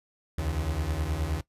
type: beating tone pair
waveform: 35% pulse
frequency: 70.3 / 79.8 Hz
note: C#2 / D#2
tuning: +25 / +44 cents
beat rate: 9.5 Hz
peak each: -30 / -28 dBFS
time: 0.38-1.41 s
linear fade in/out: 5 ms
effects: noise-tail reverb RT60 0.1 s tail -18 dB re dry + resampled to 32000 Hz